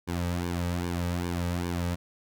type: tone with flanger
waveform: sawtooth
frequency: 87.31 Hz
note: F2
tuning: in tune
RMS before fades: -30 dBFS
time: 0.07-1.96 s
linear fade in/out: 20 ms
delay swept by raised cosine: 1.5 to 2.9 ms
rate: 2.5 Hz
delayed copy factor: -0.8
effects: none